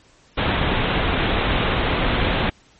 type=low-pass noise; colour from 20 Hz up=pink; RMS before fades=-20 dBFS; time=0.37-2.5 s; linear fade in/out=10 ms; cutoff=3800 Hz; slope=96 dB/octave; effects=pink hiss -54 dBFS RMS until 2.79 s + MP3 32 kbps